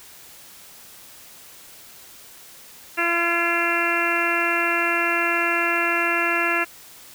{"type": "harmonic tone with a mistuned harmonic", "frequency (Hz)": 340.9, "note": "F4", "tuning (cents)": -42, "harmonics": [1, 2, 3, 4, 5, 6, 7, 8], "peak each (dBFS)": [-28, -29, -30, -26, -25, -28, -28, -26], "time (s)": [2.97, 6.65], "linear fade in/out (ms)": 20, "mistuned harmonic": 6, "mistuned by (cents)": 35, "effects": ["white hiss -45 dBFS RMS until 7.14 s"]}